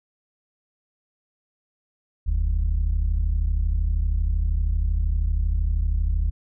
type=tone pair together; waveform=sine; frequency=41.92 / 74.7 Hz; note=E1 / D2; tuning=+30 / +30 cents; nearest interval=minor seventh; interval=1000 cents; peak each=-19 / -21 dBFS; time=2.26-6.31 s; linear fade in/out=20 ms; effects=tanh soft clip ceiling -16 dBFS